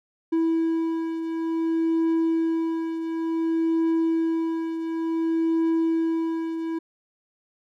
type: beating tone pair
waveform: triangle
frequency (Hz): 327.4 / 327.96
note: E4 / E4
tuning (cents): -12 / -9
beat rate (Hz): 0.56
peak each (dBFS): -20 / -28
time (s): 0.32-6.79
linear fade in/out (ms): 10
effects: none